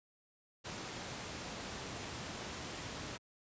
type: noise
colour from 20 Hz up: pink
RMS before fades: -43 dBFS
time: 0.64-3.18 s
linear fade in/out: 20 ms
effects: high-pass 80 Hz 12 dB/octave + resampled to 16000 Hz